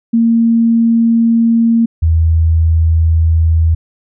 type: tone pair in turn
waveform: sine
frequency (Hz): 230 / 81.32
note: A#3 / E2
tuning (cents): -23 / -23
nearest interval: octave + tritone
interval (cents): 1800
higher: first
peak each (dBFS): -7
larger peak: neither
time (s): 0.13-1.86 / 2.02-3.75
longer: neither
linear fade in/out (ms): 10
effects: none